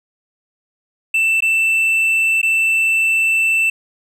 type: tone with dropouts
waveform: triangle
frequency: 2663 Hz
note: E7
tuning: 17 cents sharp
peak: -11 dBFS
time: 1.14-3.7 s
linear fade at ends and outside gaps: 5 ms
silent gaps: 1.406-1.422 / 2.416-2.429 s
effects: none